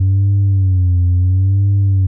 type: tone with vibrato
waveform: sine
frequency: 94 Hz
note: F#2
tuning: 28 cents sharp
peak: -7 dBFS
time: 0-2.07 s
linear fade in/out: 10 ms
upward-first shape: sine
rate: 0.73 Hz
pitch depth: 100 cents each way
effects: tanh soft clip ceiling -8 dBFS